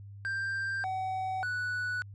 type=tone with pitch steps; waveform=triangle; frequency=1579 / 755 / 1479 Hz; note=G6 / F#5 / F#6; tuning=+12 / +35 / -1 cents; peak=-29 dBFS; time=0.25-2.02 s; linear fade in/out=0 ms; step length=590 ms; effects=added 100 Hz sine -44 dBFS peak until 2.14 s + resampled to 22050 Hz